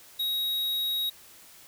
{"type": "tone", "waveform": "square", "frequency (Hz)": 3800, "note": "A#7", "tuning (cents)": 33, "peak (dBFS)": -27, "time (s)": [0.19, 1.1], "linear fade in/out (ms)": 10, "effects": ["white hiss -52 dBFS RMS until 1.67 s"]}